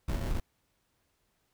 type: noise with sample-and-hold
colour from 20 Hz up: brown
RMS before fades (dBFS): -31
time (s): 0.08-0.4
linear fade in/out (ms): 5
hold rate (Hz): 1225
effects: pink hiss -75 dBFS RMS until 1.53 s